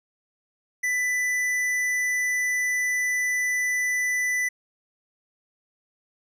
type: tone with tanh clipping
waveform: sine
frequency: 1990 Hz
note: B6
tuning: 13 cents sharp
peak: -24 dBFS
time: 0.83-4.49 s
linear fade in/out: 10 ms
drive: 13 dB
effects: none